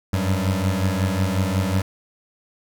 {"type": "beating tone pair", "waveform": "25% pulse", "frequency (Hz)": [92.5, 98], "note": ["F#2", "G2"], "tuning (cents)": [0, 0], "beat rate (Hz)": 5.5, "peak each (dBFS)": [-18, -19], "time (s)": [0.13, 1.82], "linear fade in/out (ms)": 5, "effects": []}